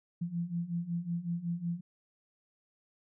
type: beating tone pair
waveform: sine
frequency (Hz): 168.2 / 173.6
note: E3 / F3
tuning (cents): +35 / -10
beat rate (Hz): 5.4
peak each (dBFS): -37 / -34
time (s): 0.21-1.81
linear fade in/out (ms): 10
effects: none